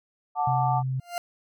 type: chord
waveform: sine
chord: D major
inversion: first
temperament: just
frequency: 734.2 / 881 / 1174.7 Hz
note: F#5 / A5 / D6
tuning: -14 / +2 / 0 cents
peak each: -25 / -26 / -31 dBFS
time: 0.35-0.83 s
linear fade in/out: 50 ms
type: tone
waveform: sine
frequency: 130.81 Hz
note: C3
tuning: in tune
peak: -25 dBFS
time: 0.47-1 s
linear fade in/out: 5 ms
type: tone with exponential growth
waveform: 40% pulse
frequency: 698.5 Hz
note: F5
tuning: in tune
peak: -24 dBFS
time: 0.99-1.18 s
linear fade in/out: 1 ms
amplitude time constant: 41 ms
effects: none